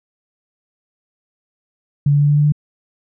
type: tone with pitch steps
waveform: sine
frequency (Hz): 143.5 / 144.5 / 145.5 / 146.52 / 147.53 / 148.56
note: D3 / D3 / D3 / D3 / D3 / D3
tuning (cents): -40 / -28 / -16 / -4 / +8 / +20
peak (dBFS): -10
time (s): 2.06-2.522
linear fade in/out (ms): 5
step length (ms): 77
effects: none